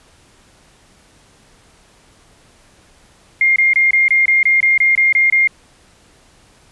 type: tone bursts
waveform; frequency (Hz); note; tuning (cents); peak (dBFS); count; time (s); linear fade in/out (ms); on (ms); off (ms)
sine; 2120; C7; +22; -9; 12; 3.41-5.474; 2; 150; 24
effects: pink hiss -50 dBFS RMS until 6.71 s + resampled to 24000 Hz